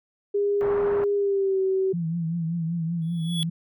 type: tone with pitch glide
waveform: sine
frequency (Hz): 406 to 381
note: G#4 to G4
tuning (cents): -39 to -49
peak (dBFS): -20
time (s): 0.34-1.93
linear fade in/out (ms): 10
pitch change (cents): -110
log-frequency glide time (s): 1.15-1.6
type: low-pass noise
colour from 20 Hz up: white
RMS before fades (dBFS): -34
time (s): 0.61-1.04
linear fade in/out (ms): 0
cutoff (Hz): 1300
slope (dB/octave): 24
type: tone with vibrato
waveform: sine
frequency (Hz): 166.7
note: E3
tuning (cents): +20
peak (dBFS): -24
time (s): 1.93-3.5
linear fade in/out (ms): 10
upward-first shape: triangle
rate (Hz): 5.2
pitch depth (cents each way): 74
type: tone with exponential growth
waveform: square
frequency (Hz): 3382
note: G#7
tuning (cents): +31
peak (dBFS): -24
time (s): 3.02-3.43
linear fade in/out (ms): 0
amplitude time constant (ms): 89
effects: none